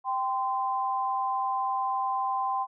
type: tone pair together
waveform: sine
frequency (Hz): 784 / 1032.4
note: G5 / C6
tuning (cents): 0 / -23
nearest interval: perfect fourth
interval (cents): 477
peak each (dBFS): -29 / -28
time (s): 0.04-2.67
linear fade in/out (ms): 50
effects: none